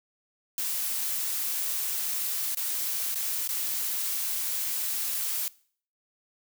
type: noise with dropouts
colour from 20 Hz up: blue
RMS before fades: -30 dBFS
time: 0.58-5.48 s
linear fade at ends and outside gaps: 1 ms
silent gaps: 2.548-2.571 / 3.145-3.156 / 3.476-3.49 s
effects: noise-tail reverb RT60 0.5 s tail -21 dB re dry